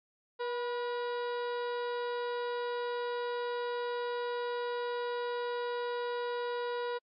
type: harmonic tone with a mistuned harmonic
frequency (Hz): 481.5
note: B4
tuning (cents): -44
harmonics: 1 / 2 / 3 / 4 / 5 / 6 / 7 / 8 / 9 / 10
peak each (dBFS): -34 / -39 / -44 / -50 / -57 / -54 / -58 / -51 / -62 / -57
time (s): 0.39-6.99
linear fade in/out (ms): 20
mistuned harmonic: 2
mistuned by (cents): +31
effects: AAC 48 kbps